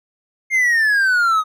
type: exponential sweep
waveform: triangle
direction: down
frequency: 2136 to 1244 Hz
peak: -11 dBFS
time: 0.5-1.44 s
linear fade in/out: 50 ms
effects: none